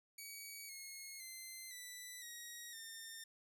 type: tone with pitch steps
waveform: 10% pulse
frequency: 2263 / 2165 / 2070 / 1980.3 / 1894.2 / 1811.8 Hz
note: C#7 / C#7 / C7 / B6 / A#6 / A#6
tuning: +35 / -41 / -19 / +4 / +27 / -50 cents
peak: -40 dBFS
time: 0.18-3.24 s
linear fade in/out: 5 ms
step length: 510 ms
effects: none